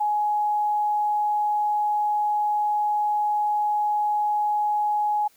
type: tone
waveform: sine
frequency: 838 Hz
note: G#5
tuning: 15 cents sharp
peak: -20 dBFS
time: 0-5.28 s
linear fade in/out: 10 ms
effects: white hiss -59 dBFS RMS until 5.36 s